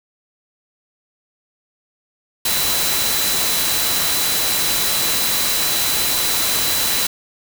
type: tone in noise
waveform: sine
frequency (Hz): 3995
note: B7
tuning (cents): +19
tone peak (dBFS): -24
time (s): 2.45-7.07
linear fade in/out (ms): 5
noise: white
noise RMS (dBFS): -19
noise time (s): 2.45-7.07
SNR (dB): -8
effects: none